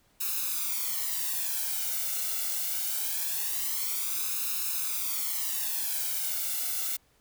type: noise with flanger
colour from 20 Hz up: blue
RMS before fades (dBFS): -31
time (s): 0.2-6.97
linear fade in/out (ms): 10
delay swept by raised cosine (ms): 0.76 to 1.43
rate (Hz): 0.23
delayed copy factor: +0.8
effects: pink hiss -66 dBFS RMS until 7.2 s